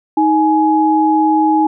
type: tone pair together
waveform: sine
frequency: 314.4 / 839.3 Hz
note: D#4 / G#5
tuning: +18 / +18 cents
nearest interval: octave + perfect fourth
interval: 1700 cents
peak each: -12 dBFS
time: 0.17-1.67 s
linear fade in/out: 5 ms
effects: none